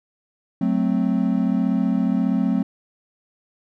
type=chord; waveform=triangle; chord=F# diminished; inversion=none; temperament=equal; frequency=185 / 220 / 261.6 Hz; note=F#3 / A3 / C4; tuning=0 / 0 / 0 cents; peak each=-20 dBFS; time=0.61-2.63 s; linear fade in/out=5 ms; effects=none